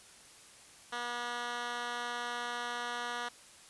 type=tone with band-pass filter; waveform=10% pulse; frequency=241 Hz; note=B3; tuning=42 cents flat; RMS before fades=-38 dBFS; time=0.92-3.29 s; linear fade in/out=10 ms; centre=2100 Hz; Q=0.79; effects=white hiss -56 dBFS RMS until 3.69 s + resampled to 24000 Hz